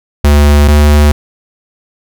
square tone pair in turn, 73 / 74.02 Hz, D2 / D2, -10 / +14 cents, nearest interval unison, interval 24 cents, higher second, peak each -4 dBFS, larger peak neither, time 0.24-0.68 / 0.68-1.12 s, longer neither, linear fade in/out 5 ms, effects none

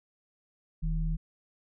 sine tone pair together, 40 / 160 Hz, D#1 / D#3, +49 / +49 cents, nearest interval 2 octaves, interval 2400 cents, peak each -28 / -32 dBFS, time 0.82-1.17 s, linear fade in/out 20 ms, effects none

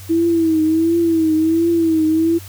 sine tone with vibrato, 325.6 Hz, E4, 21 cents flat, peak -12 dBFS, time 0.09-2.39 s, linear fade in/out 20 ms, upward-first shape triangle, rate 1.4 Hz, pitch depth 79 cents each way, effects added 95 Hz sine -34 dBFS peak until 2.48 s + white hiss -40 dBFS RMS until 2.48 s

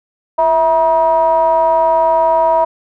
triangle ring-modulated tone, 152 Hz, D#3, 40 cents flat, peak -4 dBFS, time 0.38-2.65 s, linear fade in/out 10 ms, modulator 805 Hz, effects none

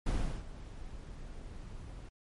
brown noise with ADSR envelope, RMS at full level -29 dBFS, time 0.06-2.09 s, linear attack 7 ms, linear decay 370 ms, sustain -16 dB, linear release 6 ms, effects MP3 48 kbps

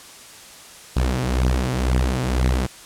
sawtooth beating tone pair, 62.3 / 64.3 Hz, B1 / C2, +16 / -30 cents, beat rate 2 Hz, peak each -17 dBFS, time 0.96-2.67 s, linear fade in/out 10 ms, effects white hiss -42 dBFS RMS until 2.85 s + low-pass 10000 Hz 12 dB/octave

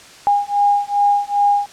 sine beating tone pair, 813 / 815.5 Hz, G#5 / G#5, -37 / -32 cents, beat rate 2.5 Hz, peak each -16 dBFS, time 0.27-1.66 s, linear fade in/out 0 ms, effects white hiss -41 dBFS RMS until 1.72 s + low-pass 7000 Hz 12 dB/octave

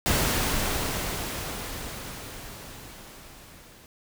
pink noise with level ramp, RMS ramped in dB -23 to -51 dBFS, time 0.06-3.86 s, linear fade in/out 0 ms, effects none

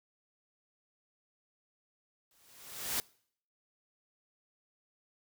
white noise with exponential growth, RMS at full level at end -31 dBFS, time 2.31-3 s, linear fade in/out 1 ms, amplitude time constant 150 ms, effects noise-tail reverb RT60 0.6 s tail -24 dB re dry

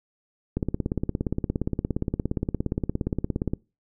click train, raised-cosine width 3 ms, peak -12 dBFS, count 52, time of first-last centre 0.57-3.535 s, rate 17.2 Hz, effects noise-tail reverb RT60 0.3 s tail -25 dB re dry

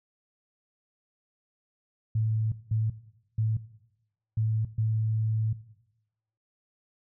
sine tone bursts at uneven times, 110 Hz, A2, in tune, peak -23 dBFS, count 5, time 2.15-2.52 / 2.71-2.9 / 3.38-3.57 / 4.37-4.65 / 4.78-5.53 s, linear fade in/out 5 ms, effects noise-tail reverb RT60 0.9 s tail -17 dB re dry

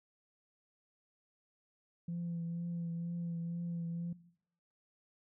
sine tone with vibrato, 170 Hz, F3, 46 cents flat, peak -35 dBFS, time 2.08-4.13 s, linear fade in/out 5 ms, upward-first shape triangle, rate 2.1 Hz, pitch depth 26 cents each way, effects noise-tail reverb RT60 0.7 s tail -19 dB re dry + tanh soft clip ceiling -33 dBFS

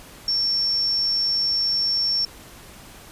sine tone, 5450 Hz, F8, 43 cents flat, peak -19 dBFS, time 0.28-2.25 s, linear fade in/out 2 ms, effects pink hiss -44 dBFS RMS until 3.11 s + resampled to 32000 Hz

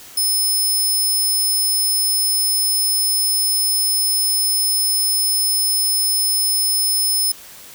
5% pulse tone, 5200 Hz, E8, 24 cents flat, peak -10 dBFS, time 0.17-7.32 s, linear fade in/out 5 ms, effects white hiss -40 dBFS RMS until 7.74 s

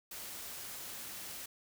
white noise, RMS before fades -45 dBFS, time 0.11-1.46 s, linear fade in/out 5 ms, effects none

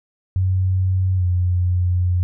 sine tone with pitch glide, 93.4 to 89.65 Hz, F#2 to F2, +17 to +46 cents, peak -15 dBFS, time 0.36-2.23 s, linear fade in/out 0 ms, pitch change -71 cents, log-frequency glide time 1.16-1.24 s, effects none

